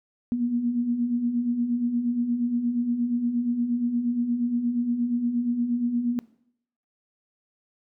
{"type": "beating tone pair", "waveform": "sine", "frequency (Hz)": [233.1, 241.6], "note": ["A#3", "B3"], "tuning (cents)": [0, -38], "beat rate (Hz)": 8.5, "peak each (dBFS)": [-31, -23], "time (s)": [0.32, 6.19], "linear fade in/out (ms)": 0, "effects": ["noise-tail reverb RT60 0.7 s tail -21 dB re dry"]}